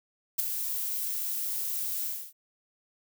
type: noise with ADSR envelope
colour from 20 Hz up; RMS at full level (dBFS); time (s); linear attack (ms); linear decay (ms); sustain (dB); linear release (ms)
violet; -23; 0.38-2.33; 16; 9; -9; 290
effects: none